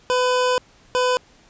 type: tone bursts at uneven times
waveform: 25% pulse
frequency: 502 Hz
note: B4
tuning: 28 cents sharp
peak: -13 dBFS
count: 2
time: 0.1-0.58 / 0.95-1.17 s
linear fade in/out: 0 ms
effects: pink hiss -53 dBFS RMS until 1.49 s + resampled to 16000 Hz